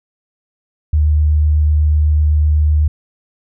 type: tone with vibrato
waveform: sine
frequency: 75.8 Hz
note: D#2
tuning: 45 cents flat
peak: -9 dBFS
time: 0.93-2.88 s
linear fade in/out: 5 ms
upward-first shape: sine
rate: 8 Hz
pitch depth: 9 cents each way
effects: none

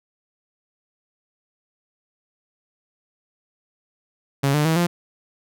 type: tone with pitch steps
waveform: sawtooth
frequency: 138.59 / 149.4 / 161.05 / 173.61 Hz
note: C#3 / D3 / E3 / F3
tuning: 0 / +30 / -40 / -10 cents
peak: -13 dBFS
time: 4.43-4.87 s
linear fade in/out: 10 ms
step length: 110 ms
effects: none

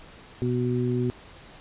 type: harmonic tone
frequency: 123.47 Hz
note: B2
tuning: in tune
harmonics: 1 / 2 / 3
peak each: -26 / -27 / -28 dBFS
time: 0.42-1.1 s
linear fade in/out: 0 ms
effects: pink hiss -48 dBFS RMS until 1.6 s + resampled to 8000 Hz

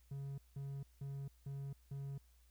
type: tone bursts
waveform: triangle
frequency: 138.59 Hz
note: C#3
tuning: in tune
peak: -40 dBFS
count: 5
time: 0.11-2.18 s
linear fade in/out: 5 ms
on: 270 ms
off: 180 ms
effects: added 60 Hz sine -65 dBFS peak until 2.5 s + white hiss -75 dBFS RMS until 2.5 s

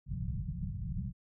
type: low-pass noise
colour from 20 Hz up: white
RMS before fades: -37 dBFS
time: 0.06-1.13 s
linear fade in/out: 50 ms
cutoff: 190 Hz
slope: 96 dB/octave
effects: none

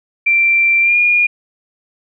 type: tone with pitch glide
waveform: sine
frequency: 2355 to 2428 Hz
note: D7 to D#7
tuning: +4 to -43 cents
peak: -9 dBFS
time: 0.26-1.27 s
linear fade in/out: 10 ms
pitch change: +53 cents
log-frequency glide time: 0.81-0.97 s
effects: none

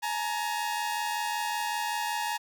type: tone pair together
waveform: sawtooth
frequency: 847 / 932.3 Hz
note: G#5 / A#5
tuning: +34 / 0 cents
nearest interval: major second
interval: 166 cents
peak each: -28 dBFS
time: 0.02-2.38 s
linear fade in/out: 20 ms
effects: none

